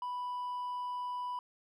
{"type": "tone with hard clipping", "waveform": "sine", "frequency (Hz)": 988, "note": "B5", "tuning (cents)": 0, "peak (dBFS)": -36, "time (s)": [0.02, 1.39], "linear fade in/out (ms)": 2, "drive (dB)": 2, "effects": []}